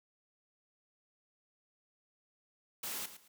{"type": "noise with echo", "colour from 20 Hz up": "white", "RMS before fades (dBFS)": -40, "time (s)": [2.83, 3.06], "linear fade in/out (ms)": 5, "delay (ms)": 110, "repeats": 2, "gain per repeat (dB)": -12, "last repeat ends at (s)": 3.28, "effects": ["high-pass 100 Hz 12 dB/octave"]}